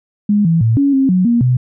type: tone with pitch steps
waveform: sine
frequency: 206.7 / 165.1 / 113.1 / 280.2 / 268.4 / 183.5 / 236.3 / 125.5 Hz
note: G#3 / E3 / A2 / C#4 / C4 / F#3 / A#3 / B2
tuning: -8 / +3 / +48 / +19 / +44 / -14 / +24 / +28 cents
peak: -9 dBFS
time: 0.29-1.57 s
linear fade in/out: 5 ms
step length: 160 ms
effects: none